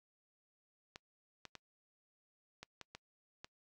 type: clicks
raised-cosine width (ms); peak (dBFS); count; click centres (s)
0.2; -30; 7; 0.959 / 1.453 / 1.553 / 2.63 / 2.813 / 2.95 / 3.445
effects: noise-tail reverb RT60 0.1 s tail -26 dB re dry